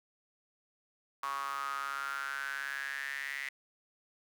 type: tone with high-pass filter sweep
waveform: sawtooth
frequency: 138.59 Hz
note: C#3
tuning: in tune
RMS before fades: -38 dBFS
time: 1.23-3.49 s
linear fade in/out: 2 ms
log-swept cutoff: 1100 to 2000 Hz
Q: 8.9
effects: none